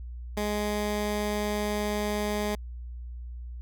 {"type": "tone", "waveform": "15% pulse", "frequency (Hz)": 208.4, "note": "G#3", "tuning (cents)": 6, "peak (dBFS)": -21, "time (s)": [0.37, 2.55], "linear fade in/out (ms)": 2, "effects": ["added 60 Hz sine -36 dBFS peak until 3.61 s"]}